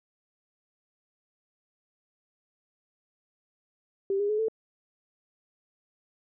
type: tone with pitch steps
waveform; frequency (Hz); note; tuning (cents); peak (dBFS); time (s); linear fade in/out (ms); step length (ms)
sine; 392 / 408.4 / 425.5 / 443.3; G4 / G#4 / G#4 / A4; 0 / -29 / +42 / +13; -24; 4.1-4.484; 2; 96
effects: none